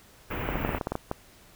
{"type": "band-stop noise", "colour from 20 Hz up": "pink", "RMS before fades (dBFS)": -32, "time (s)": [0.3, 0.79], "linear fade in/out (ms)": 10, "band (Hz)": [2800, 16000], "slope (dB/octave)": 48}
{"type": "clicks", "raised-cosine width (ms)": 1, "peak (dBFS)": -14, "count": 10, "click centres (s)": [0.489, 0.556, 0.649, 0.692, 0.748, 0.812, 0.871, 0.92, 0.954, 1.114]}
{"effects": ["pink hiss -55 dBFS RMS until 1.55 s"]}